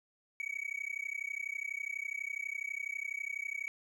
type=tone with amplitude modulation; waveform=triangle; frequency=2259 Hz; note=C#7; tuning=32 cents sharp; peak=-30 dBFS; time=0.4-3.68 s; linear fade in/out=0 ms; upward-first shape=sine; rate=32.1 Hz; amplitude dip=100%; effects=tanh soft clip ceiling -27 dBFS